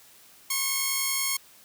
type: tone pair together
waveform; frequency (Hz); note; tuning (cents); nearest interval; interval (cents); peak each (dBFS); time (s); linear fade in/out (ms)
5% pulse; 1074.9 / 2200; C6 / C#7; +46 / -14; octave; 1240; -17; 0.5-1.37; 5
effects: white hiss -54 dBFS RMS until 1.64 s + high-pass 60 Hz 12 dB/octave